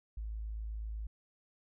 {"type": "tone", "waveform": "sine", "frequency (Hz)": 54, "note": "A1", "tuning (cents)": -32, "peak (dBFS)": -37, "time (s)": [0.17, 1.07], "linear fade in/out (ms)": 5, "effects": []}